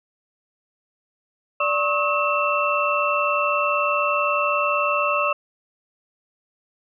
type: tone cluster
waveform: sine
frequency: 586 / 1093 / 1282 / 2682 Hz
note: D5 / C#6 / E6 / E7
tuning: -4 / -25 / -49 / +29 cents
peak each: -24 dBFS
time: 1.6-5.33 s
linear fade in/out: 5 ms
effects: none